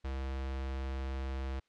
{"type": "tone with notch filter", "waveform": "square", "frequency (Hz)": 66.6, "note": "C2", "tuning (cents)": 31, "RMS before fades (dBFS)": -37, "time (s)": [0.04, 1.6], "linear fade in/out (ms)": 10, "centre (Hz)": 170, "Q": 1.8, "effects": ["white hiss -75 dBFS RMS until 1.68 s", "low-pass 4000 Hz 12 dB/octave"]}